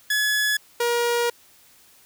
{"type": "tone pair in turn", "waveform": "sawtooth", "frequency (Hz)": [1700, 475.4], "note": ["G#6", "A#4"], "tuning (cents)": [40, 34], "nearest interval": "octave + minor seventh", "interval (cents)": 2206, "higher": "first", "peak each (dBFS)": -16, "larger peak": "neither", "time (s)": [[0.1, 0.57], [0.8, 1.3]], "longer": "second", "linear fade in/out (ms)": 5, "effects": ["white hiss -54 dBFS RMS until 2.05 s"]}